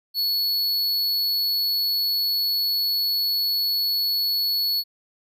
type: tone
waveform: square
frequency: 4400 Hz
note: C#8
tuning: 14 cents flat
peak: -21 dBFS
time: 0.14-4.84 s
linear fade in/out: 50 ms
effects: none